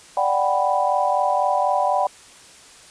sine chord, G major seventh, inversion second, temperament equal, 587.3 / 740 / 784 / 987.8 Hz, D5 / F#5 / G5 / B5, 0 / 0 / 0 / 0 cents, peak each -23 / -22 / -22 / -23 dBFS, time 0.17-2.07 s, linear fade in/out 2 ms, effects white hiss -46 dBFS RMS until 2.9 s + resampled to 22050 Hz

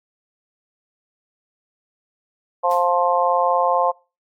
harmonic tone, 175.8 Hz, F3, 12 cents sharp, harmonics 3 / 4 / 5 / 6, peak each -21 / -21 / -21 / -21 dBFS, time 2.63-3.92 s, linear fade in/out 20 ms
white noise with exponential decay, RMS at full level -36 dBFS, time 2.71-2.95 s, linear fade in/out 1 ms, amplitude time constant 52 ms
effects noise-tail reverb RT60 0.3 s tail -23 dB re dry + AAC 64 kbps

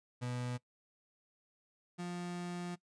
35% pulse tone pair in turn, 123.47 / 176.09 Hz, B2 / F3, 0 / +15 cents, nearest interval tritone, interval 615 cents, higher second, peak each -35 / -37 dBFS, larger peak first, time 0.21-0.58 / 1.98-2.76 s, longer second, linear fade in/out 20 ms, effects noise-tail reverb RT60 0.1 s tail -20 dB re dry + resampled to 22050 Hz

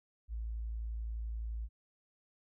sine tone, 55.8 Hz, A1, 25 cents sharp, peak -36 dBFS, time 0.28-1.69 s, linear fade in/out 50 ms, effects none

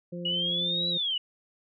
harmonic tone, 174.61 Hz, F3, in tune, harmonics 1 / 2 / 3, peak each -35 / -41 / -40 dBFS, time 0.12-0.98 s, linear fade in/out 10 ms
sine linear two-way sweep, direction up then down, 2883 to 3951 to 2883 Hz, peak -26 dBFS, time 0.25-1.18 s, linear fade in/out 5 ms, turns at 0.89 s
effects none

